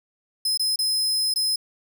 sawtooth tone with dropouts, 5100 Hz, D#8, 42 cents sharp, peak -18 dBFS, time 0.45-1.56 s, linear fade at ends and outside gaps 5 ms, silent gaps 0.575-0.595 / 0.76-0.789 / 1.34-1.359 s, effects 10-bit

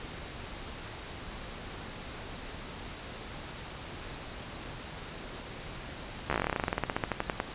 slowing click train, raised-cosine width 0.5 ms, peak -13 dBFS, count 26, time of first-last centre 6.3-7.401 s, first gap 13 ms, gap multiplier 1.09, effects pink hiss -42 dBFS RMS until 7.54 s + resampled to 8000 Hz

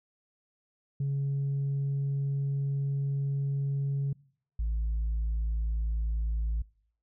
sine tone pair in turn, 139 / 55.16 Hz, C#3 / A1, +5 / +5 cents, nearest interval octave + major third, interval 1600 cents, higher first, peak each -25 dBFS, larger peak neither, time 1-4.13 / 4.59-6.62 s, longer first, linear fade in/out 5 ms, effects noise-tail reverb RT60 0.6 s tail -25 dB re dry + tanh soft clip ceiling -25 dBFS

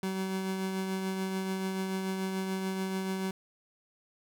30% pulse tone with tremolo, 190 Hz, F#3, 46 cents sharp, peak -27 dBFS, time 0.03-3.31 s, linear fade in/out 2 ms, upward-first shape triangle, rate 6.9 Hz, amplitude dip 35%, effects none

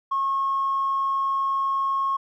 triangle tone with tanh clipping, 1088 Hz, C#6, 33 cents flat, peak -21 dBFS, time 0.11-2.17 s, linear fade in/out 10 ms, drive 4 dB, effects none

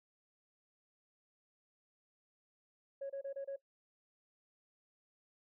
sine tone bursts, 551 Hz, C#5, 11 cents flat, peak -37 dBFS, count 5, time 3.01-3.563 s, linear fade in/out 10 ms, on 89 ms, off 27 ms, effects noise-tail reverb RT60 0.1 s tail -20 dB re dry + tanh soft clip ceiling -36 dBFS

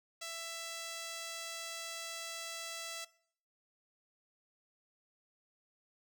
5% pulse tone, 664 Hz, E5, 12 cents sharp, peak -30 dBFS, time 0.21-3.05 s, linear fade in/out 10 ms, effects noise-tail reverb RT60 0.6 s tail -20 dB re dry

